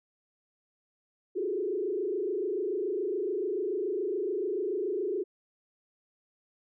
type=tone with frequency modulation; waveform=sine; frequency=389.4 Hz; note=G4; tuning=12 cents flat; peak=-28 dBFS; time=1.35-5.24 s; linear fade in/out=20 ms; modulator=27 Hz; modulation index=1.7; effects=none